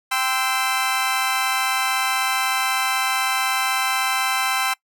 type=chord; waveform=20% pulse; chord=C major; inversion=second; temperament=equal with one note detuned; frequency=784 / 1033.3 / 1318.5 Hz; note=G5 / C6 / E6; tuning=0 / -22 / 0 cents; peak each=-19 dBFS; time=0.11-4.74 s; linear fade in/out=10 ms; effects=noise-tail reverb RT60 0.1 s tail -23 dB re dry